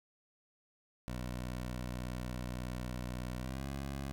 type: tone with pitch glide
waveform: 15% pulse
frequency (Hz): 61.74 to 68.5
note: B1 to C#2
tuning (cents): 0 to -20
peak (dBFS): -32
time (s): 1.08-4.12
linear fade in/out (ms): 0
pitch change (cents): +180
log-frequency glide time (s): 3.37-3.67
effects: none